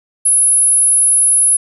sine tone, 10570 Hz, E9, 4 cents sharp, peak -7 dBFS, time 0.25-1.57 s, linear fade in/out 10 ms, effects tanh soft clip ceiling -4 dBFS

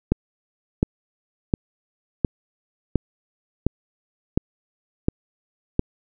click train, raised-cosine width 3 ms, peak -4 dBFS, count 9, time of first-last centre 0.12-5.794 s, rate 1.41 Hz, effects none

